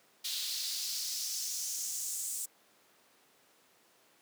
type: noise with high-pass filter sweep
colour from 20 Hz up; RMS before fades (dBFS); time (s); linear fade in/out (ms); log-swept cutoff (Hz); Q
pink; -37; 0.24-2.46; 10; 3800 to 8000; 2.8
effects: pink hiss -65 dBFS RMS until 4.21 s + high-pass 300 Hz 12 dB/octave